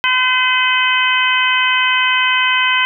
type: harmonic tone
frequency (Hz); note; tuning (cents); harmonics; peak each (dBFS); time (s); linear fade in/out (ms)
510; C5; -44; 2 / 3 / 4 / 5 / 6; -18 / -18 / -18 / -18 / -18; 0.04-2.85; 0
effects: none